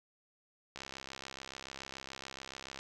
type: click train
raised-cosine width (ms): 0.2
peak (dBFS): -26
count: 137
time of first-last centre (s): 0.76-2.79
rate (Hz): 67
effects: none